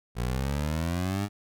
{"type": "exponential sweep", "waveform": "20% pulse", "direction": "up", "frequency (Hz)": [58.27, 104.1], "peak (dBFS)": -22, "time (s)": [0.15, 1.29], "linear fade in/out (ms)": 50, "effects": []}